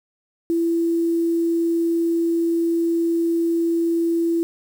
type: tone with quantisation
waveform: sine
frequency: 334.9 Hz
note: E4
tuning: 27 cents sharp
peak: -17 dBFS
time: 0.5-4.43 s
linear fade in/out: 0 ms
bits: 7
effects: none